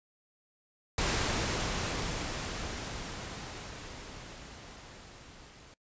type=noise with level ramp; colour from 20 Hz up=pink; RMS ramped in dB=-29 to -54 dBFS; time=0.98-5.74 s; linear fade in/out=2 ms; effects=noise-tail reverb RT60 0.1 s tail -23 dB re dry + resampled to 16000 Hz